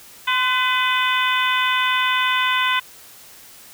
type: harmonic tone with a mistuned harmonic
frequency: 503 Hz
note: B4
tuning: 32 cents sharp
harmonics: 2 / 3 / 4 / 5 / 6 / 7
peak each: -21 / -23 / -24 / -25 / -26 / -26 dBFS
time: 0.27-2.8 s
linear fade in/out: 10 ms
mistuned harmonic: 2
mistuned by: +38 cents
effects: white hiss -44 dBFS RMS until 3.73 s